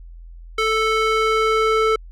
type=tone with band-pass filter sweep; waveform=square; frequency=440 Hz; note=A4; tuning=in tune; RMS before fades=-18 dBFS; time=0.58-1.96 s; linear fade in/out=5 ms; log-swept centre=2000 to 1100 Hz; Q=0.94; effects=added 42 Hz sine -36 dBFS peak until 2.11 s